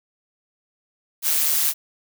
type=noise with amplitude modulation; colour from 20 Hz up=blue; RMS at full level=-18 dBFS; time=1.22-1.74 s; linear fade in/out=50 ms; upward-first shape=sine; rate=152 Hz; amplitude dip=50%; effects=none